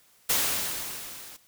white noise with level ramp, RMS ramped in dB -23 to -46 dBFS, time 0.29-1.37 s, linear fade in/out 10 ms, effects white hiss -61 dBFS RMS until 1.47 s

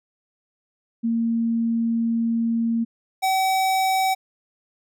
sine / square tone pair in turn, 230 / 761.7 Hz, A#3 / G5, -23 / -50 cents, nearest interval octave + major sixth, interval 2073 cents, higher second, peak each -19 dBFS, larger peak neither, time 1.03-2.85 / 3.22-4.15 s, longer first, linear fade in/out 20 ms, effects none

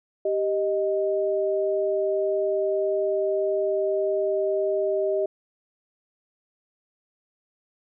sine tone pair together, 392 / 622.3 Hz, G4 / D#5, 0 / 0 cents, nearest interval minor sixth, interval 800 cents, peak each -24 dBFS, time 0.25-5.26 s, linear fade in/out 5 ms, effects none

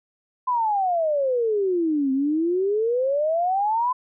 sine exponential two-way sweep, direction down then up, 1025 to 261.6 to 1025 Hz, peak -19 dBFS, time 0.47-3.93 s, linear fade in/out 10 ms, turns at 2.12 s, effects none

